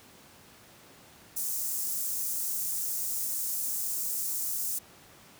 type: high-pass noise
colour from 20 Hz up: white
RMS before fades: -32 dBFS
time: 1.36-4.79 s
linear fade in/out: 10 ms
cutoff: 6400 Hz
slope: 24 dB/octave
effects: pink hiss -54 dBFS RMS until 5.39 s + high-pass 100 Hz 12 dB/octave